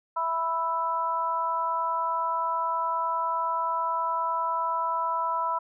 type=harmonic tone; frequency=329.6 Hz; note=E4; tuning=in tune; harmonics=2 / 3 / 4; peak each=-35 / -26 / -31 dBFS; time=0.16-5.59 s; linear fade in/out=10 ms; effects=none